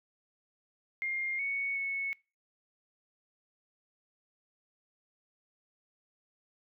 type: tone with pitch steps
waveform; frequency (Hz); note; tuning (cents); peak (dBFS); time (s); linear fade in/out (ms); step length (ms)
sine; 2119 / 2221 / 2205; C7 / C#7 / C#7; +21 / +3 / -10; -31; 1.02-2.13; 0; 370
effects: noise-tail reverb RT60 0.3 s tail -24 dB re dry